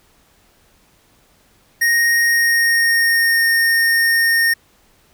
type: tone with pitch glide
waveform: square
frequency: 1864.7 to 1839 Hz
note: A#6 to A#6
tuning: 0 to -24 cents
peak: -13 dBFS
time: 1.81-4.54 s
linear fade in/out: 10 ms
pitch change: -24 cents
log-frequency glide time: 2.24-3.46 s
effects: pink hiss -55 dBFS RMS until 5.13 s